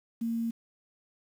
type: tone with quantisation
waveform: sine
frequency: 230 Hz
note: A#3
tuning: 23 cents flat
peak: -28 dBFS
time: 0.21-0.51 s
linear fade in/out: 10 ms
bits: 9
effects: none